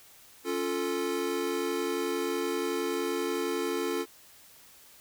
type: chord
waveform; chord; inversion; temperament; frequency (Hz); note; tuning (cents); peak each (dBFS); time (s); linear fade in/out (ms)
square; Db augmented; none; equal; 277.2 / 349.2 / 440; Db4 / F4 / A4; 0 / 0 / 0; -36 / -33 / -33; 0.44-4.06; 50
effects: white hiss -55 dBFS RMS until 5 s